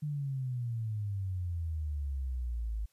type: exponential sweep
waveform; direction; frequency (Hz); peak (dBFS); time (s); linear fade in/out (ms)
sine; down; 151.6 to 52.1; -32; 0.02-2.86; 10
effects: white hiss -73 dBFS RMS until 2.92 s + resampled to 32000 Hz